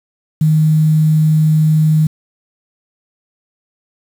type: tone with quantisation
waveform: sine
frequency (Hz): 155.56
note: D#3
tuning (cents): 0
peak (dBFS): -8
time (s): 0.41-2.07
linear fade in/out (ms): 5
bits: 6
effects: none